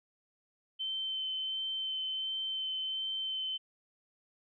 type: tone with vibrato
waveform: sine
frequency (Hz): 3083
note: G7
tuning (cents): -29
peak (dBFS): -33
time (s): 0.79-3.58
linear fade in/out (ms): 20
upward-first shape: sine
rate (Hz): 1.4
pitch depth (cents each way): 10
effects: none